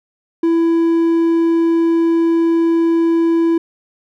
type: tone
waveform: triangle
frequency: 332.4 Hz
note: E4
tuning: 15 cents sharp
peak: -9 dBFS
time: 0.43-3.58 s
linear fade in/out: 5 ms
effects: none